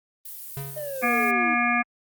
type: noise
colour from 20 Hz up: violet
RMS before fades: -38 dBFS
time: 0.25-1.31 s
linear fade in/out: 5 ms
type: tone with exponential decay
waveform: square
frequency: 138.59 Hz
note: C#3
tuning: in tune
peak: -29 dBFS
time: 0.57-1.13 s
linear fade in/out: 0 ms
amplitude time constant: 120 ms
type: linear sweep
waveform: triangle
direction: down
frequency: 615 to 304.3 Hz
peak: -28 dBFS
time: 0.76-1.55 s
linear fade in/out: 10 ms
type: harmonic tone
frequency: 240 Hz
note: B3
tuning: 49 cents flat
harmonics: 1 / 3 / 5 / 7 / 9 / 10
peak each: -27 / -27 / -27 / -27 / -27 / -27 dBFS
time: 1.02-1.83 s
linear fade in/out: 20 ms
effects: Opus 24 kbps